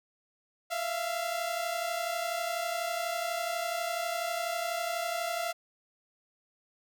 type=tone pair together; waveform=sawtooth; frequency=660.9 / 693 Hz; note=E5 / F5; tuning=+4 / -14 cents; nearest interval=minor second; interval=82 cents; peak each=-31 / -29 dBFS; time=0.7-5.53 s; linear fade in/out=20 ms; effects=none